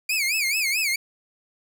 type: tone with vibrato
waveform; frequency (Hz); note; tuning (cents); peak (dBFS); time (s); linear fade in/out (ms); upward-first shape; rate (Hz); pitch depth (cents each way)
sawtooth; 2348; D7; -1; -18; 0.09-0.96; 5; sine; 4.6; 190
effects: none